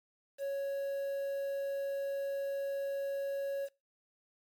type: tone with quantisation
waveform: triangle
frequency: 554.4 Hz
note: C#5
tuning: in tune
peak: -31 dBFS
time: 0.38-3.69 s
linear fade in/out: 50 ms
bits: 9
effects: noise-tail reverb RT60 0.3 s tail -24 dB re dry + MP3 96 kbps